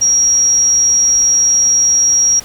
sine tone, 5660 Hz, F8, 22 cents sharp, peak -8 dBFS, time 0.01-2.4 s, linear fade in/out 10 ms, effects pink hiss -35 dBFS RMS until 2.44 s

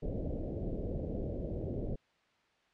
pink low-pass noise, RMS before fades -37 dBFS, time 0.02-1.96 s, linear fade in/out 10 ms, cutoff 610 Hz, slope 48 dB/octave, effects white hiss -70 dBFS RMS until 2.73 s + low-pass 3000 Hz 12 dB/octave

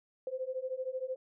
sine beating tone pair, 510 / 523 Hz, C5 / C5, -44 / -1 cents, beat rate 13 Hz, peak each -38 / -37 dBFS, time 0.27-1.16 s, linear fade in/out 2 ms, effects none

